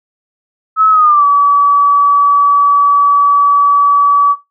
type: tone with pitch glide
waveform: sine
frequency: 1292 to 1144.4 Hz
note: E6 to D6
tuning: -35 to -45 cents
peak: -5 dBFS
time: 0.76-4.36 s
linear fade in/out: 50 ms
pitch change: -210 cents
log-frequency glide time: 0.9-1.25 s
effects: noise-tail reverb RT60 0.2 s tail -19 dB re dry